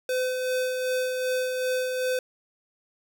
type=tone with tremolo; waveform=square; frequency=509 Hz; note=C5; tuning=48 cents flat; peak=-24 dBFS; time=0.09-2.19 s; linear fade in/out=2 ms; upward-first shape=sine; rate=2.6 Hz; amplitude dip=35%; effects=none